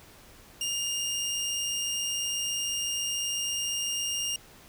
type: tone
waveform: 20% pulse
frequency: 2821 Hz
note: F7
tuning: 17 cents sharp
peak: -24 dBFS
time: 0.61-4.36 s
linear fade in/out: 2 ms
effects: pink hiss -53 dBFS RMS until 4.68 s